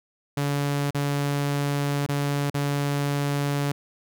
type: tone with dropouts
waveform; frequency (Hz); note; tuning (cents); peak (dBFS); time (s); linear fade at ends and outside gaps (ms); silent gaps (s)
sawtooth; 142.8; D3; -48; -19; 0.37-3.72; 5; 0.907-0.946 / 2.064-2.088 / 2.501-2.543
effects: none